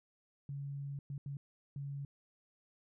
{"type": "tone bursts at uneven times", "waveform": "sine", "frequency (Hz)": 140.4, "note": "C#3", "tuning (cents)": 22, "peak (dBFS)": -39, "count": 4, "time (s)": [[0.49, 0.99], [1.1, 1.18], [1.26, 1.37], [1.76, 2.05]], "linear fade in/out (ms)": 2, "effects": []}